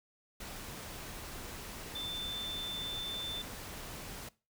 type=tone in noise; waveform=sine; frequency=3540 Hz; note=A7; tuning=10 cents sharp; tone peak=-37 dBFS; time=1.95-3.42 s; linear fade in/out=5 ms; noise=pink; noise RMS=-45 dBFS; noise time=0.4-4.29 s; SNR=+5 dB; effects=noise-tail reverb RT60 0.3 s tail -20 dB re dry

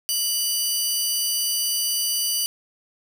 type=tone pair together; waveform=15% pulse; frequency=2960 / 4704 Hz; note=F#7 / D8; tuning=0 / +2 cents; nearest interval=minor sixth; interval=802 cents; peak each=-18 / -17 dBFS; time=0.09-2.46 s; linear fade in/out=0 ms; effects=7-bit

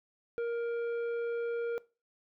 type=tone with tanh clipping; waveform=sine; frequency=468.8 Hz; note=A#4; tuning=10 cents sharp; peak=-32 dBFS; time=0.38-1.78 s; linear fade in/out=0 ms; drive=8 dB; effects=noise-tail reverb RT60 0.3 s tail -21 dB re dry

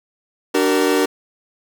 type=chord; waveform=40% pulse; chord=D augmented; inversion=none; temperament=equal with one note detuned; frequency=293.7 / 378.4 / 466.2 Hz; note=D4 / F#4 / A#4; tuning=0 / +39 / 0 cents; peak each=-18 dBFS; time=0.54-1.06 s; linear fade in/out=10 ms; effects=none

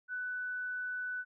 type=tone; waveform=sine; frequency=1493 Hz; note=F#6; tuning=15 cents sharp; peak=-35 dBFS; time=0.08-1.25 s; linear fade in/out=50 ms; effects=none

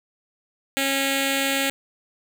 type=tone with notch filter; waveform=5% pulse; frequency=273.1 Hz; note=C#4; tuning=26 cents flat; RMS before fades=-23 dBFS; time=0.77-1.7 s; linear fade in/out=0 ms; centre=1100 Hz; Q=1.2; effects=none

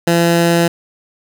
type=tone; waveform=15% pulse; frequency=169.8 Hz; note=F3; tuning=48 cents flat; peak=-4 dBFS; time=0.07-0.68 s; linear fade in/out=5 ms; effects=none

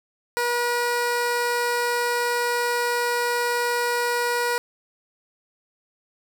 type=tone; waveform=15% pulse; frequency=481.4 Hz; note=B4; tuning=44 cents flat; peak=-15 dBFS; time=0.37-4.58 s; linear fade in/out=0 ms; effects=none

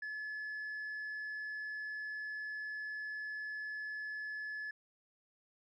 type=tone; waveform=sine; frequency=1716 Hz; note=A6; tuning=44 cents flat; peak=-37 dBFS; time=0.02-4.71 s; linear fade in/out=5 ms; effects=tanh soft clip ceiling -38 dBFS

